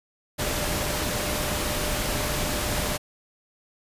sine tone in noise, 598 Hz, D5, 31 cents sharp, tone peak -35 dBFS, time 0.38-2.98 s, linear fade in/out 20 ms, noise pink, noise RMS -27 dBFS, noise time 0.38-2.98 s, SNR -11 dB, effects resampled to 32000 Hz

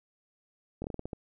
slowing click train, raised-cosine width 2 ms, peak -23 dBFS, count 8, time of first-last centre 0.82-1.132 s, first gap 22 ms, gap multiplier 1.23, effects none

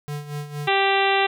square tone with tremolo, 146.83 Hz, D3, in tune, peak -27 dBFS, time 0.08-0.68 s, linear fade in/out 0 ms, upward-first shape sine, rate 4.3 Hz, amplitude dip 70%
harmonic tone, 392 Hz, G4, in tune, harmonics 1 / 2 / 3 / 4 / 5 / 6 / 7 / 8 / 9 / 10, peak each -23 / -21 / -28 / -29 / -26 / -29 / -26 / -32 / -30 / -34 dBFS, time 0.67-1.27 s, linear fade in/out 10 ms
effects none

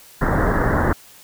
pink low-pass noise, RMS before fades -18 dBFS, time 0.21-0.93 s, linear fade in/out 5 ms, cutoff 1900 Hz, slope 96 dB/octave, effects white hiss -46 dBFS RMS until 1.23 s

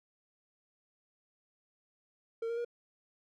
triangle tone with pitch steps, 456.8 / 465.9 / 475.1 Hz, A#4 / A#4 / A#4, -35 / -1 / +33 cents, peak -31 dBFS, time 2.42-2.648 s, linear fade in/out 5 ms, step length 76 ms, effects none

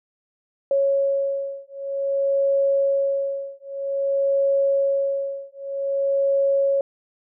sine beating tone pair, 552 / 552.52 Hz, C#5 / C#5, -7 / -6 cents, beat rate 0.52 Hz, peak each -22 dBFS, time 0.71-6.81 s, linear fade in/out 2 ms, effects none

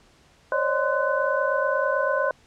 sine tone cluster, 534 / 563 / 610 / 1034 / 1498 Hz, C5 / C#5 / D#5 / C6 / F#6, +35 / +27 / -34 / -21 / +21 cents, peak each -27 dBFS, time 0.52-2.31 s, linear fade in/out 2 ms, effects pink hiss -57 dBFS RMS until 2.46 s + low-pass 7000 Hz 12 dB/octave

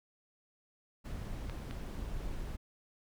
brown noise, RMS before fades -40 dBFS, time 1.04-2.57 s, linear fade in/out 20 ms
clicks, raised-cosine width 0.3 ms, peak -29 dBFS, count 2, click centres 1.497 / 1.71 s
effects none

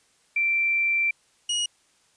sine / sawtooth tone pair in turn, 2349 / 2894 Hz, D7 / F#7, 0 / -39 cents, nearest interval major third, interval 361 cents, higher second, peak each -20 dBFS, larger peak neither, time 0.36-1.11 / 1.49-1.66 s, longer first, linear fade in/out 5 ms, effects white hiss -63 dBFS RMS until 2.16 s + resampled to 22050 Hz

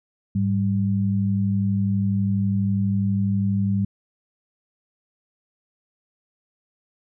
sine tone pair together, 103.83 / 196 Hz, G#2 / G3, 0 / 0 cents, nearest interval major seventh, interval 1100 cents, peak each -22 / -21 dBFS, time 0.35-3.85 s, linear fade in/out 5 ms, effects none

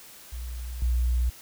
sine tone with level steps, 60.6 Hz, B1, 32 cents flat, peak -32 / -21 dBFS, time 0.32-1.3 s, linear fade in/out 10 ms, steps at 0.82 s, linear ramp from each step 2 ms, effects white hiss -48 dBFS RMS until 1.41 s

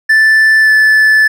triangle tone with pitch glide, 1760 to 1742.8 Hz, A6 to A6, 0 to -17 cents, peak -3 dBFS, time 0.09-1.28 s, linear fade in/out 10 ms, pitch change -17 cents, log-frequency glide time 0.61-0.71 s, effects none

